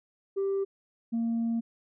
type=tone pair in turn; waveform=sine; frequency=392 / 230.5 Hz; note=G4 / A#3; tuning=0 / -19 cents; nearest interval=major sixth; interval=919 cents; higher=first; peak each=-24 dBFS; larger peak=neither; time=0.36-0.65 / 1.12-1.61 s; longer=second; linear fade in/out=20 ms; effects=tanh soft clip ceiling -24 dBFS